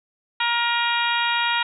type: harmonic tone with a mistuned harmonic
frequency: 471.5 Hz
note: A#4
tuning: 20 cents sharp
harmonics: 2 / 3 / 4 / 5 / 6 / 7 / 8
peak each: -24 / -26 / -27 / -28 / -29 / -29 / -30 dBFS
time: 0.4-1.63 s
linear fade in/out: 5 ms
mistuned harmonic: 5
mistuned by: +33 cents
effects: none